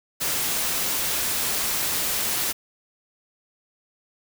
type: noise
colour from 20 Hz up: white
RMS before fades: -25 dBFS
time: 0.2-2.53 s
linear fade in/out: 20 ms
effects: none